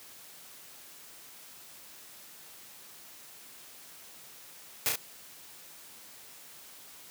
white noise with echo, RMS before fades -27 dBFS, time 4.86-4.89 s, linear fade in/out 0 ms, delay 33 ms, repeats 2, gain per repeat -3 dB, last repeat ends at 4.956 s, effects white hiss -51 dBFS RMS until 7.1 s + high-pass 100 Hz 12 dB/octave

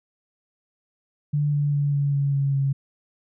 sine tone with pitch steps, 146.83 / 145.23 / 143.64 / 142.07 / 140.52 / 138.99 / 137.47 Hz, D3 / D3 / D3 / C#3 / C#3 / C#3 / C#3, 0 / -19 / -38 / +43 / +24 / +5 / -14 cents, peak -19 dBFS, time 1.33-2.73 s, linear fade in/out 10 ms, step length 200 ms, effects none

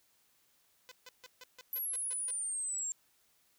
5% pulse tone bursts, 505 Hz, B4, 39 cents sharp, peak -37 dBFS, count 9, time 0.89-2.306 s, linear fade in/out 0 ms, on 24 ms, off 150 ms
sine exponential sweep, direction down, 11840 to 7350 Hz, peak -34 dBFS, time 1.73-2.92 s, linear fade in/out 0 ms
effects white hiss -71 dBFS RMS until 3.58 s

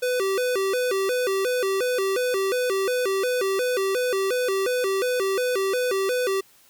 square tone with vibrato, 439.7 Hz, A4, 1 cent flat, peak -22 dBFS, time 0.02-6.41 s, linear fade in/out 10 ms, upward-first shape square, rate 2.8 Hz, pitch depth 220 cents each way, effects white hiss -56 dBFS RMS until 6.69 s

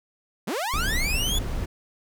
sawtooth linear sweep, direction up, 152.9 to 3500 Hz, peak -22 dBFS, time 0.47-1.39 s, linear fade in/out 10 ms
brown noise, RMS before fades -27 dBFS, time 0.73-1.66 s, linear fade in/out 10 ms
effects none

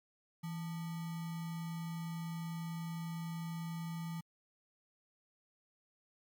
sine tone with sample-and-hold, 165.5 Hz, E3, 7 cents sharp, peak -38 dBFS, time 0.43-4.21 s, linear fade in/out 10 ms, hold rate 1050 Hz, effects MP3 96 kbps

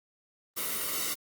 white noise with comb filter, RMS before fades -32 dBFS, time 0.56-1.15 s, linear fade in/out 20 ms, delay 1.2 ms, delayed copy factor -0.8, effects Opus 32 kbps

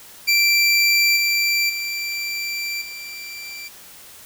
25% pulse tone with level steps, 2349 Hz, D7, in tune, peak -10 / -13 / -20 / -28 dBFS, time 0.27-3.69 s, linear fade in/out 20 ms, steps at 1.16 / 1.69 / 2.81 s, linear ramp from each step 10 ms, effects white hiss -43 dBFS RMS until 4.25 s

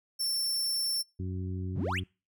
sawtooth tone, 5410 Hz, E8, 44 cents sharp, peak -26 dBFS, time 0.19-1.03 s, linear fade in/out 20 ms
harmonic tone, 92.5 Hz, F#2, in tune, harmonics 1 / 2 / 3 / 4, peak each -33 / -39 / -43 / -45 dBFS, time 1.19-2.04 s, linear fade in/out 10 ms
triangle exponential sweep, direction up, 95.5 to 3520 Hz, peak -29 dBFS, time 1.75-2 s, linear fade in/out 10 ms
effects noise-tail reverb RT60 0.3 s tail -25 dB re dry

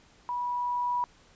sine tone with level ramp, 976 Hz, B5, 21 cents flat, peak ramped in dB -29 to -25 dBFS, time 0.29-1.04 s, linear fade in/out 0 ms, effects pink hiss -59 dBFS RMS until 1.35 s + resampled to 16000 Hz

